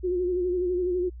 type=tone with vibrato; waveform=sine; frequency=360 Hz; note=F#4; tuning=47 cents flat; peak=-23 dBFS; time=0.03-1.1 s; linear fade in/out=20 ms; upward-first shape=sine; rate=12 Hz; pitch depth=47 cents each way; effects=added 60 Hz sine -38 dBFS peak until 1.2 s